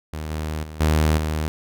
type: tone with level steps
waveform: sawtooth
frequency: 77.5 Hz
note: D#2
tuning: 6 cents flat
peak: -24 / -21 / -30 / -12 / -18 dBFS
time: 0.13-1.48 s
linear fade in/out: 0 ms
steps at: 0.3 / 0.63 / 0.8 / 1.17 s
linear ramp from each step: 10 ms
effects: none